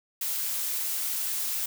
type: noise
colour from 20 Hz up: blue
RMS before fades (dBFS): -30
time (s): 0.21-1.66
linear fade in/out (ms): 5
effects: none